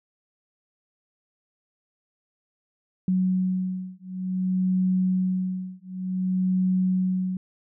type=beating tone pair; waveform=sine; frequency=185 / 185.55 Hz; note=F#3 / F#3; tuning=0 / +5 cents; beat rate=0.55 Hz; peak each=-25 dBFS; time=3.08-7.37 s; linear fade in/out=2 ms; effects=none